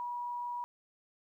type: tone with frequency modulation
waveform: sine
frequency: 967 Hz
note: B5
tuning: 37 cents flat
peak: -35 dBFS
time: 0-0.64 s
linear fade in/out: 0 ms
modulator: 25.8 Hz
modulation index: 0.21
effects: 12-bit